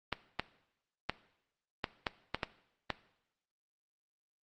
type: clicks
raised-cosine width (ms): 0.3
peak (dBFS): -15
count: 8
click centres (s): 0.127 / 0.396 / 1.096 / 1.842 / 2.068 / 2.346 / 2.432 / 2.903
effects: noise-tail reverb RT60 0.8 s tail -17 dB re dry + Opus 24 kbps